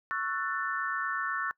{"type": "chord", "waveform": "sine", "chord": "F# minor seventh", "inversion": "second", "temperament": "just", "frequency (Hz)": [1110, 1332, 1480, 1776], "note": ["C#6", "E6", "F#6", "A6"], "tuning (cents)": [2, 18, 0, 16], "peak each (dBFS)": [-35, -35, -35, -35], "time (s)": [0.11, 1.51], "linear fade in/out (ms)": 0, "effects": ["noise-tail reverb RT60 0.1 s tail -22 dB re dry"]}